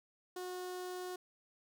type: tone with notch filter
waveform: sawtooth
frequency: 363.8 Hz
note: F#4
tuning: 29 cents flat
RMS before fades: -43 dBFS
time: 0.36-1.16 s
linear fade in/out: 5 ms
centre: 2300 Hz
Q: 1.8
effects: none